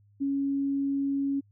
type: tone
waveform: sine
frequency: 277.2 Hz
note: C#4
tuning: in tune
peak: -25 dBFS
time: 0.2-1.41 s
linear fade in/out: 20 ms
effects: added 102 Hz sine -58 dBFS peak until 1.51 s